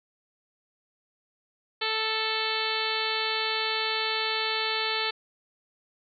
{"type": "harmonic tone", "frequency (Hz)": 440, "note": "A4", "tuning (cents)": 0, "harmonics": [1, 2, 3, 4, 5, 6, 7, 8, 9, 10], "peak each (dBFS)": [-35, -35, -35, -35, -35, -35, -35, -35, -35, -35], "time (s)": [1.81, 5.11], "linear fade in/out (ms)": 10, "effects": []}